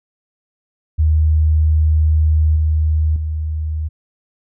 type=tone with level steps; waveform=sine; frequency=77.78 Hz; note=D#2; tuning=in tune; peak=-10 / -12 / -18 dBFS; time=0.98-3.89 s; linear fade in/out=20 ms; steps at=2.56 / 3.16 s; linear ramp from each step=2 ms; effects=none